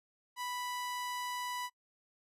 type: tone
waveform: sawtooth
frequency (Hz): 987.8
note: B5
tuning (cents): 0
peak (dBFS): -33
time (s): 0.36-1.7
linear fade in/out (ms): 50
effects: noise-tail reverb RT60 0.1 s tail -26 dB re dry + resampled to 32000 Hz